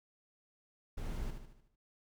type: noise with echo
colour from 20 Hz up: brown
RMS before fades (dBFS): -40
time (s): 0.97-1.31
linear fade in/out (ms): 10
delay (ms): 75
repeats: 6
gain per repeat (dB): -6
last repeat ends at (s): 1.76
effects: none